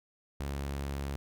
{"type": "tone", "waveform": "sawtooth", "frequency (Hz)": 69.7, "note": "C#2", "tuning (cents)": 10, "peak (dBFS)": -30, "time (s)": [0.4, 1.16], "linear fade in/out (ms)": 0, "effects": []}